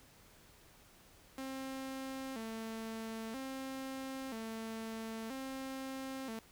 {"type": "tone with vibrato", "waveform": "sawtooth", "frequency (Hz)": 243.9, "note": "B3", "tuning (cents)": -21, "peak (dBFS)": -37, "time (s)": [1.38, 6.39], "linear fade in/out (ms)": 2, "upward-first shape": "square", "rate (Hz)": 0.51, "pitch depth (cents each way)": 150, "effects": ["pink hiss -62 dBFS RMS until 6.51 s"]}